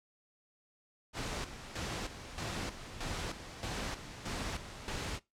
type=noise with tremolo; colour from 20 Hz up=pink; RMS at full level=-38 dBFS; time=1.13-5.2 s; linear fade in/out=50 ms; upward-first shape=square; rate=1.6 Hz; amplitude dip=65%; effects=noise-tail reverb RT60 0.2 s tail -20 dB re dry + low-pass 7000 Hz 12 dB/octave